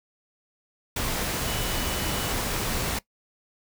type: tone in noise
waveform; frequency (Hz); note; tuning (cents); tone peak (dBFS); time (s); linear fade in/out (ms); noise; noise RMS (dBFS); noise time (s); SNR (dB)
sine; 2960; F#7; 0; -38; 1.47-2.32; 5; pink; -28; 0.96-2.99; -13
effects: noise-tail reverb RT60 0.1 s tail -20 dB re dry